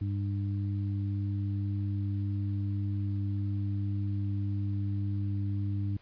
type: harmonic tone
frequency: 100.1 Hz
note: G2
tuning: 37 cents sharp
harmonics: 1 / 2 / 3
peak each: -29 / -40 / -40 dBFS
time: 0.01-5.97 s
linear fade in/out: 5 ms
effects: pink hiss -62 dBFS RMS until 6.01 s + resampled to 11025 Hz